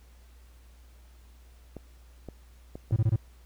clicks, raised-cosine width 2 ms, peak -26 dBFS, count 4, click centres 1.767 / 2.287 / 2.755 / 2.91 s
triangle tone bursts, 110 Hz, A2, in tune, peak -18 dBFS, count 4, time 2.92-3.161 s, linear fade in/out 5 ms, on 43 ms, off 23 ms
effects added 60 Hz sine -51 dBFS peak until 3.45 s + pink hiss -63 dBFS RMS until 3.45 s

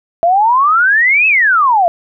sine exponential two-way sweep, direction up then down, 659.3 to 2637 to 659.3 Hz, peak -7 dBFS, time 0.23-1.88 s, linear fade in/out 0 ms, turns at 1.27 s, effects none

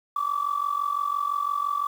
sine tone with amplitude modulation, 1154 Hz, D6, 31 cents flat, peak -19 dBFS, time 0.16-1.87 s, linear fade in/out 5 ms, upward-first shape sine, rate 45.9 Hz, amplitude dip 85%, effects tanh soft clip ceiling -17 dBFS + 8-bit

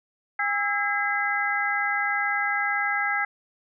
harmonic tone with a mistuned harmonic, 406.9 Hz, G#4, 35 cents flat, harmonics 2 / 3 / 4 / 5, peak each -29 / -30 / -27 / -27 dBFS, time 0.39-3.25 s, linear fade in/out 5 ms, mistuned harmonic 3, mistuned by +130 cents, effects none

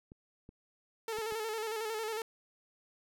clicks, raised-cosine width 3 ms, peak -38 dBFS, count 4, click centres 0.119 / 0.491 / 1.186 / 1.323 s
sawtooth tone with vibrato, 440 Hz, A4, in tune, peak -31 dBFS, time 1.08-2.22 s, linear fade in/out 2 ms, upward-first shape square, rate 11 Hz, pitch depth 48 cents each way
effects none

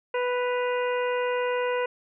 harmonic tone with a mistuned harmonic, 493.9 Hz, B4, in tune, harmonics 1 / 2 / 3 / 4 / 5 / 6, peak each -25 / -31 / -35 / -37 / -39 / -41 dBFS, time 0.14-1.86 s, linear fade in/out 5 ms, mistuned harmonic 6, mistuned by -95 cents, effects none

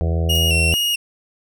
harmonic tone, 82.41 Hz, E2, in tune, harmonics 1 / 2 / 4 / 5 / 6 / 7 / 8 / 9, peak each -17 / -25 / -33 / -32 / -31 / -35 / -34 / -39 dBFS, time 0.01-0.74 s, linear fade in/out 0 ms
40% pulse tone with vibrato, 2794 Hz, F7, in tune, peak -16 dBFS, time 0.29-0.96 s, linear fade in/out 10 ms, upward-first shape square, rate 2.3 Hz, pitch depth 45 cents each way
violet noise with exponential decay, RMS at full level -27 dBFS, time 0.35-0.46 s, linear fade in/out 2 ms, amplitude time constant 22 ms
effects none

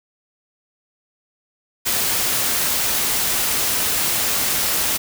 white noise, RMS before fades -20 dBFS, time 1.85-4.98 s, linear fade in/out 20 ms, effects none

